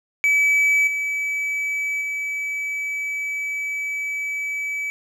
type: tone with level steps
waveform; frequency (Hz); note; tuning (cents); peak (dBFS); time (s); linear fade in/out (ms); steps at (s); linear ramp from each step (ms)
triangle; 2293; D7; -42; -13 / -20 / -22; 0.24-4.9; 0; 0.87 / 2.01; 5
effects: none